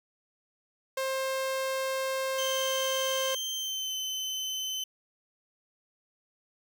sawtooth tone, 530 Hz, C5, 22 cents sharp, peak -25 dBFS, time 0.97-3.35 s, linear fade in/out 5 ms
30% pulse tone with pitch glide, 3138 to 3054 Hz, G7 to G7, +1 to -46 cents, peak -29 dBFS, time 2.38-4.84 s, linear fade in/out 5 ms, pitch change -47 cents, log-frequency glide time 3.53-3.95 s
effects none

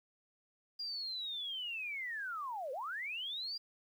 sine linear two-way sweep, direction down then up, 4850 to 489.7 to 4850 Hz, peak -38 dBFS, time 0.79-3.58 s, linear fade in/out 10 ms, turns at 2.72 s, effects 11-bit

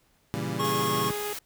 25% pulse chord, A# diminished seventh, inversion none, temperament equal, 116.54 / 138.59 / 164.81 / 196 Hz, A#2 / C#3 / E3 / G3, 0 / 0 / 0 / 0 cents, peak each -31 dBFS, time 0.34-1.11 s, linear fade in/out 0 ms
square tone, 1091 Hz, C#6, 28 cents flat, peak -28 dBFS, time 0.59-1.1 s, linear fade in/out 10 ms
harmonic tone, 415.3 Hz, G#4, in tune, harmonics 1 / 2 / 3 / 4 / 5 / 6 / 7 / 8 / 9, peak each -32 / -38 / -42 / -44 / -46 / -48 / -49 / -50 / -51 dBFS, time 0.6-1.33 s, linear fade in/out 2 ms
white noise, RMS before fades -37 dBFS, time 0.64-1.39 s, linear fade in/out 5 ms
effects pink hiss -66 dBFS RMS until 1.45 s

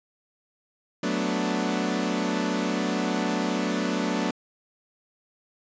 sawtooth chord, B minor seventh, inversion second, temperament equal, 185 / 220 / 246.9 / 293.7 Hz, F#3 / A3 / B3 / D4, 0 / 0 / 0 / 0 cents, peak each -26 dBFS, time 1.03-4.31 s, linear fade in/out 5 ms, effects resampled to 16000 Hz

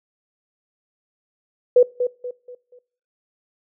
sine tone with echo, 493.9 Hz, B4, in tune, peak -8 dBFS, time 1.76-1.83 s, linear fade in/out 5 ms, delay 240 ms, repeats 4, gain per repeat -9 dB, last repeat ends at 2.79 s, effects noise-tail reverb RT60 0.5 s tail -22 dB re dry

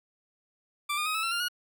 20% pulse tone with pitch steps, 1174.7 / 1216.1 / 1259 / 1303.4 / 1349.4 / 1397 / 1446.2 Hz, D6 / D#6 / D#6 / E6 / E6 / F6 / F#6, 0 / -40 / +20 / -20 / +40 / 0 / -40 cents, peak -23 dBFS, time 0.89-1.485 s, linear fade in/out 10 ms, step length 85 ms, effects none

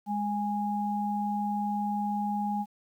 sine tone pair together, 206.4 / 825.6 Hz, G#3 / G#5, -10 / -10 cents, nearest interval 2 octaves, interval 2400 cents, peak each -30 / -30 dBFS, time 0.06-2.66 s, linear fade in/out 50 ms, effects 10-bit

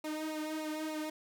sawtooth tone with flanger, 310 Hz, D#4, 6 cents flat, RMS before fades -38 dBFS, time 0.04-1.1 s, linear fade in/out 5 ms, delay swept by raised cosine 0.6 to 2.6 ms, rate 3.4 Hz, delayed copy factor -0.85, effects none

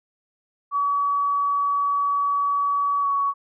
sine tone with pitch glide, 1137 to 1122 Hz, C#6 to C#6, +44 to +21 cents, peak -19 dBFS, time 0.71-3.34 s, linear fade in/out 50 ms, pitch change -23 cents, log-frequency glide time 3.01-3.07 s, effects none

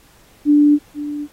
sine tone with echo, 293.7 Hz, D4, in tune, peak -8 dBFS, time 0.45-0.79 s, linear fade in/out 50 ms, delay 490 ms, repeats 1, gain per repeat -14 dB, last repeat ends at 1.28 s, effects pink hiss -51 dBFS RMS until 1.32 s + AAC 48 kbps

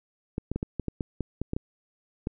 clicks, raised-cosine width 3 ms, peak -16 dBFS, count 12, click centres 0.381 / 0.516 / 0.56 / 0.629 / 0.797 / 0.883 / 1.008 / 1.207 / 1.416 / 1.534 / 1.565 / 2.271 s, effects none

